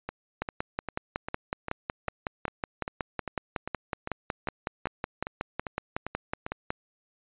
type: two click trains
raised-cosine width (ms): 0.5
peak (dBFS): -18 / -14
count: 17 / 35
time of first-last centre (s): 0.09-6.465 / 0.42-6.705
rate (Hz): 2.51 / 5.41
effects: resampled to 8000 Hz